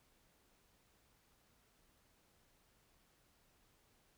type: silence
effects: pink hiss -73 dBFS RMS until 4.17 s